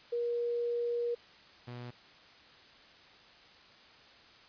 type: tone pair in turn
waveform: sine / sawtooth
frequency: 475.8 / 121.94 Hz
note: A#4 / B2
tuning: +35 / -22 cents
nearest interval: 2 octaves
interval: 2357 cents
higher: first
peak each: -30 / -38 dBFS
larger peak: first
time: 0.12-1.15 / 1.67-1.91 s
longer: first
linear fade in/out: 10 ms
effects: white hiss -57 dBFS RMS until 4.48 s + resampled to 11025 Hz